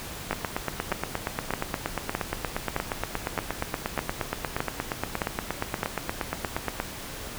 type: two click trains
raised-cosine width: 0.5 ms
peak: -10 / -11 dBFS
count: 10 / 56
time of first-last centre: 0.31-5.831 / 0.33-6.801 s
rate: 1.63 / 8.5 Hz
effects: pink hiss -38 dBFS RMS until 7.38 s